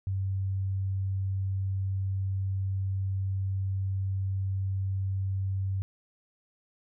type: tone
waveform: sine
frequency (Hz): 96.3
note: G2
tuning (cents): -30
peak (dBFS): -27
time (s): 0.07-5.82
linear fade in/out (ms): 0
effects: none